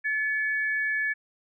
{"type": "tone pair together", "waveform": "sine", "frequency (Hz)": [1726.2, 2248], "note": ["A6", "C#7"], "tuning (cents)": [-34, 24], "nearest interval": "perfect fourth", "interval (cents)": 458, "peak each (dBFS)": [-25, -32], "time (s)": [0.04, 1.14], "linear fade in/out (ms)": 20, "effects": []}